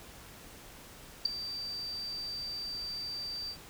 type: tone with ADSR envelope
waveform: sine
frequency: 4663 Hz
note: D8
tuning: 13 cents flat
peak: -20 dBFS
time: 1.25-3.57 s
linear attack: 7 ms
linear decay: 6 ms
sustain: -16 dB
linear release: 73 ms
effects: pink hiss -51 dBFS RMS until 3.69 s